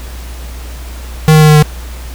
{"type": "tone with pitch steps", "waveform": "square", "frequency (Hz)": [156.2, 154.85, 153.52, 152.19, 150.88], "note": ["D#3", "D#3", "D#3", "D#3", "D3"], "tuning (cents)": [7, -8, -23, -38, 47], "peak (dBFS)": -3, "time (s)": [1.28, 1.625], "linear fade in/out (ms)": 0, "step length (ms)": 69, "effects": ["added 60 Hz sine -23 dBFS peak until 2.14 s", "pink hiss -33 dBFS RMS until 2.14 s"]}